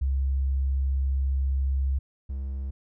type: tone pair in turn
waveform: sine / triangle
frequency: 67.3 / 67.3 Hz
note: C2 / C2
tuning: +49 / +49 cents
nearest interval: unison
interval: 0 cents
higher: neither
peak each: -22 / -27 dBFS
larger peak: first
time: 0.01-1.99 / 2.29-2.71 s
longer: first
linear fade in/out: 10 ms
effects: none